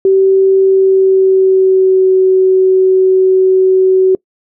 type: tone with pitch glide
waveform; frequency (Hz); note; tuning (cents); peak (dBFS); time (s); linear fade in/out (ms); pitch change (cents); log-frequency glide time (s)
sine; 384.5 to 376.2; G4 to F#4; -33 to +29; -5; 0.05-4.15; 2; -38; 0.59-2.1
effects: noise-tail reverb RT60 0.1 s tail -24 dB re dry